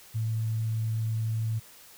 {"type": "tone", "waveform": "sine", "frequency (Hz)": 111.4, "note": "A2", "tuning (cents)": 22, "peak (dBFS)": -26, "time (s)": [0.14, 1.6], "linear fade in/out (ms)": 20, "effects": ["white hiss -52 dBFS RMS until 1.97 s"]}